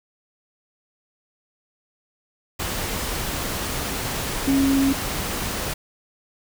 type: tone in noise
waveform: sine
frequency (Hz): 272.6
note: C#4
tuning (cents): -29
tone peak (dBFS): -16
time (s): 4.47-4.93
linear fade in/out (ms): 10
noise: pink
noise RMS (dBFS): -27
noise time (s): 2.59-5.74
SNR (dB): +8
effects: none